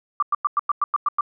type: tone bursts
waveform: sine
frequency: 1174.7 Hz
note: D6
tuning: in tune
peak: -16 dBFS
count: 9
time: 0.2-1.209 s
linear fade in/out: 2 ms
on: 25 ms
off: 98 ms
effects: none

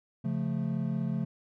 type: chord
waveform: triangle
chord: Db augmented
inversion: none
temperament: equal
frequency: 138.59 / 174.61 / 220 Hz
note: Db3 / F3 / A3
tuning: 0 / 0 / 0 cents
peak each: -31 dBFS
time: 0.24-1.25 s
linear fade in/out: 10 ms
effects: none

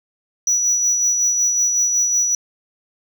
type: tone with tremolo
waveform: sine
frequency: 5880 Hz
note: F#8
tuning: 12 cents flat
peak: -11 dBFS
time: 0.47-2.35 s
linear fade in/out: 2 ms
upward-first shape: sine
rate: 5.4 Hz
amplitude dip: 45%
effects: tanh soft clip ceiling -12 dBFS

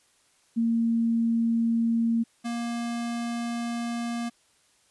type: tone pair in turn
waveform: sine / square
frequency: 230 / 235.4 Hz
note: A#3 / A#3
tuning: -23 / +17 cents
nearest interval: unison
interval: 40 cents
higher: second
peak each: -21 / -29 dBFS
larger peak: first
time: 0.56-2.24 / 2.44-4.3 s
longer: second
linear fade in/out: 20 ms
effects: white hiss -64 dBFS RMS until 4.9 s + resampled to 24000 Hz

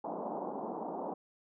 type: band-pass noise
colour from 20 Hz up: white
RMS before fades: -39 dBFS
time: 0.04-1.14 s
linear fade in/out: 5 ms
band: 180 to 950 Hz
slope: 48 dB/octave
effects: none

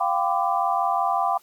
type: chord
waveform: sine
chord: G dominant seventh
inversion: third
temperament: equal with one note detuned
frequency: 698.5 / 784 / 1008.5 / 1174.7 Hz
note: F5 / G5 / B5 / D6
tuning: 0 / 0 / +36 / 0 cents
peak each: -25 / -24 / -27 / -26 dBFS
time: 0-1.38 s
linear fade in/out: 10 ms
effects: white hiss -58 dBFS RMS until 1.42 s + AAC 64 kbps

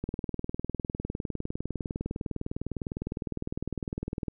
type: click train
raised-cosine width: 3 ms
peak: -19 dBFS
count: 85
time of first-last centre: 0.04-4.282 s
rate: 19.8 Hz
effects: none

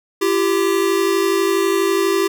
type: tone pair together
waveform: square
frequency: 339.8 / 392 Hz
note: F4 / G4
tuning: -47 / 0 cents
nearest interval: major second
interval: 247 cents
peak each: -20 / -17 dBFS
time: 0.21-2.28 s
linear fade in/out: 10 ms
effects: none

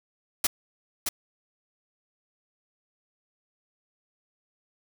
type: noise with echo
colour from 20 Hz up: white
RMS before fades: -23 dBFS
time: 0.44-0.47 s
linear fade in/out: 5 ms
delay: 620 ms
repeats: 1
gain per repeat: -5 dB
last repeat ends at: 1.09 s
effects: none

